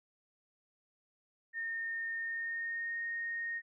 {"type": "tone with pitch glide", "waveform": "sine", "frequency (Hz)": [1829, 1854.5], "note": ["A#6", "A#6"], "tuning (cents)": [-33, -9], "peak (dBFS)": -35, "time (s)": [1.53, 3.62], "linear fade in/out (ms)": 50, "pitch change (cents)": 24, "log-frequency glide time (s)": [2.18, 3], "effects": []}